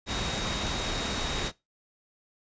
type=tone in noise; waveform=sine; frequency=3764 Hz; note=A#7; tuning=16 cents sharp; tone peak=-36 dBFS; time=0.06-1.52 s; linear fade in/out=50 ms; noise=pink; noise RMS=-31 dBFS; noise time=0.06-1.52 s; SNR=-8 dB; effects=noise-tail reverb RT60 0.2 s tail -19 dB re dry + resampled to 16000 Hz